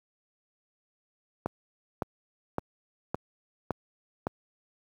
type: click train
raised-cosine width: 1 ms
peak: -14 dBFS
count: 6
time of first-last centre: 1.46-4.269 s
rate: 1.78 Hz
effects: high-pass 80 Hz 12 dB/octave + 9-bit